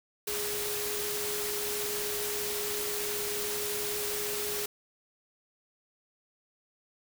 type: tone in noise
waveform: sine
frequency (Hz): 415.3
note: G#4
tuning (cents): 0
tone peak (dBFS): -36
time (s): 0.27-4.66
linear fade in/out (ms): 5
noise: white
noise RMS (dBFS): -34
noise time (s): 0.27-4.66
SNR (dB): -5
effects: none